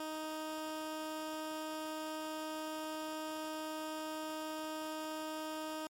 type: tone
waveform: 15% pulse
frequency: 312 Hz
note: D#4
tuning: 5 cents sharp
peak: -33 dBFS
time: 0-5.87 s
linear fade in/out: 2 ms
effects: MP3 64 kbps